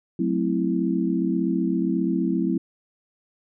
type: chord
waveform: sine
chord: F# half-diminished seventh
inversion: none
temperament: equal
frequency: 185 / 220 / 261.6 / 329.6 Hz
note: F#3 / A3 / C4 / E4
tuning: 0 / 0 / 0 / 0 cents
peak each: -25 / -28 / -26 / -25 dBFS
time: 0.19-2.58 s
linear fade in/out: 5 ms
effects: none